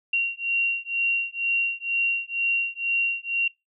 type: beating tone pair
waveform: sine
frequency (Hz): 2753 / 2755.1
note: F7 / F7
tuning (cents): -25 / -24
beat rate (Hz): 2.1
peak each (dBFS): -25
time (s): 0.13-3.48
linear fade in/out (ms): 5
effects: noise-tail reverb RT60 0.2 s tail -23 dB re dry